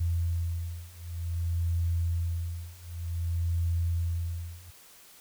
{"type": "beating tone pair", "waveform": "sine", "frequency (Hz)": [84.5, 85.04], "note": ["E2", "F2"], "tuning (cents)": [43, -46], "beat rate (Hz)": 0.54, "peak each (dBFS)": [-31, -30], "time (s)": [0, 4.71], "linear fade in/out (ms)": 10, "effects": ["white hiss -54 dBFS RMS until 5.2 s"]}